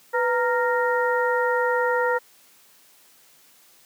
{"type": "harmonic tone with a mistuned harmonic", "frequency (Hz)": 464.9, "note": "A#4", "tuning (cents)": -5, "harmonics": [1, 2, 3, 4], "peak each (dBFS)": [-22, -25, -27, -28], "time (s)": [0.13, 2.19], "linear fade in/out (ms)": 20, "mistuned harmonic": 1, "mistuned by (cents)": 110, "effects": ["white hiss -55 dBFS RMS until 3.85 s", "high-pass 150 Hz 12 dB/octave"]}